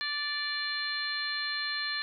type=harmonic tone with a mistuned harmonic; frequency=585 Hz; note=D5; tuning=7 cents flat; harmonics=2 / 3 / 4 / 5 / 6 / 7; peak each=-42 / -34 / -42 / -45 / -41 / -34 dBFS; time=0.01-2.02 s; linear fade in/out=0 ms; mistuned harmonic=7; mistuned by=+24 cents; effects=none